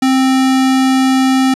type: tone with sample-and-hold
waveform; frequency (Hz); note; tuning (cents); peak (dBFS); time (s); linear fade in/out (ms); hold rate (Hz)
sine; 262.9; C4; +8; -8; 0.02-1.54; 5; 1050
effects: low-pass 9000 Hz 12 dB/octave